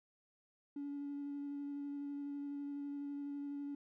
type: tone with vibrato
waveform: triangle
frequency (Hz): 284.7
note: C#4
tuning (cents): +46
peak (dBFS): -37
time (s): 0.76-3.75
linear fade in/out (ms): 5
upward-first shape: square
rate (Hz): 12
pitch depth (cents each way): 9
effects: tanh soft clip ceiling -37 dBFS